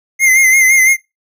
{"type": "tone with vibrato", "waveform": "square", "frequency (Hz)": 2090, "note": "C7", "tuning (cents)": -2, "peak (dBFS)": -7, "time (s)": [0.19, 0.97], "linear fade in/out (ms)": 50, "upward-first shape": "sine", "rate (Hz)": 5.9, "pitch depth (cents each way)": 50, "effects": ["noise-tail reverb RT60 0.2 s tail -21 dB re dry"]}